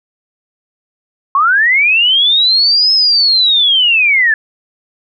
sine linear two-way sweep, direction up then down, 1064 to 5210 to 1698 Hz, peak -7 dBFS, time 1.35-4.34 s, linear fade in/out 2 ms, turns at 2.93 s, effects none

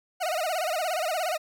40% pulse tone with vibrato, 677 Hz, E5, 46 cents sharp, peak -25 dBFS, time 0.2-1.38 s, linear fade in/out 20 ms, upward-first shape sine, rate 17 Hz, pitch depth 180 cents each way, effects none

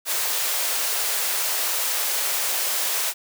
white high-pass noise, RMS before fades -24 dBFS, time 0.05-3.14 s, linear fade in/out 50 ms, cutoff 440 Hz, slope 24 dB/octave, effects none

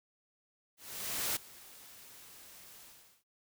white noise with ADSR envelope, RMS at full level -33 dBFS, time 0.77-3.24 s, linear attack 590 ms, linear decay 11 ms, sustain -21 dB, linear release 430 ms, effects none

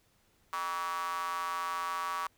square tone with high-pass filter, 87.31 Hz, F2, in tune, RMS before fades -35 dBFS, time 0.53-2.27 s, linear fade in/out 0 ms, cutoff 1100 Hz, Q 6.9, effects pink hiss -69 dBFS RMS until 2.37 s

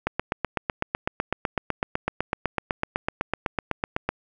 click train, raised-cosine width 0.5 ms, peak -8 dBFS, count 33, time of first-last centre 0.07-4.09 s, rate 7.96 Hz, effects none

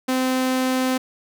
sawtooth tone, 258.1 Hz, C4, 23 cents flat, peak -15 dBFS, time 0.08-0.98 s, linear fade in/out 10 ms, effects none

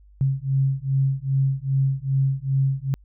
sine beating tone pair, 134.2 / 136.7 Hz, C3 / C#3, +44 / -24 cents, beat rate 2.5 Hz, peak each -22 dBFS, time 0.21-2.94 s, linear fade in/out 0 ms, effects added 50 Hz sine -48 dBFS peak until 3.04 s

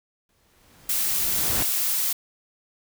pink noise with exponential growth, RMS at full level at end -28 dBFS, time 0.29-1.63 s, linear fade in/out 2 ms, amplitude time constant 290 ms
blue noise, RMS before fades -24 dBFS, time 0.89-2.13 s, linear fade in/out 5 ms
effects none

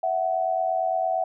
sine tone pair together, 659.3 / 748 Hz, E5 / F#5, 0 / +19 cents, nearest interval major second, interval 219 cents, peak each -25 / -24 dBFS, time 0.03-1.24 s, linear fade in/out 5 ms, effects none

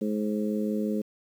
harmonic tone, 105.8 Hz, G#2, 33 cents sharp, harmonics 2 / 3 / 4 / 5, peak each -27 / -34 / -33 / -36 dBFS, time 0.01-1.02 s, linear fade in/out 10 ms, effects 9-bit

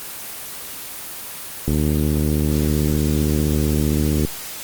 click train, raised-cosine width 3 ms, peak -7 dBFS, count 195, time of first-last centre 1.68-4.25 s, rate 75.5 Hz, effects white hiss -32 dBFS RMS until 4.63 s + Opus 24 kbps

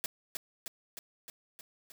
white noise with echo, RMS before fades -35 dBFS, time 0.04-0.06 s, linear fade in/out 0 ms, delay 310 ms, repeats 6, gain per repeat -3 dB, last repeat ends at 1.92 s, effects none

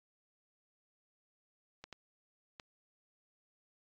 clicks, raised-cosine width 0.2 ms, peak -29 dBFS, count 3, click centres 1.84 / 1.927 / 2.598 s, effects low-pass 7000 Hz 12 dB/octave + AAC 48 kbps

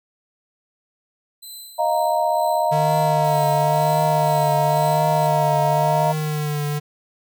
15% pulse tone with tremolo, 4034 Hz, B7, 36 cents sharp, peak -28 dBFS, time 1.42-5.27 s, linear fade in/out 10 ms, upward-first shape sine, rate 2.1 Hz, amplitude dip 55%
sine chord, Eb suspended second, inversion none, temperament equal, 622.3 / 698.5 / 932.3 Hz, Eb5 / F5 / Bb5, 0 / 0 / 0 cents, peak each -21 dBFS, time 1.78-6.13 s, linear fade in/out 20 ms
square tone with vibrato, 150.6 Hz, D3, 44 cents sharp, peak -22 dBFS, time 2.71-6.8 s, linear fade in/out 20 ms, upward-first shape triangle, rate 0.95 Hz, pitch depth 50 cents each way
blue noise, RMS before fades -40 dBFS, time 3.24-6.78 s, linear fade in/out 5 ms
effects none

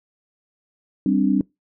sine chord, G suspended fourth, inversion none, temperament equal, 196 / 261.6 / 293.7 Hz, G3 / C4 / D4, 0 / 0 / 0 cents, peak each -20 dBFS, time 1.06-1.41 s, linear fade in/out 2 ms, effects noise-tail reverb RT60 0.2 s tail -24 dB re dry

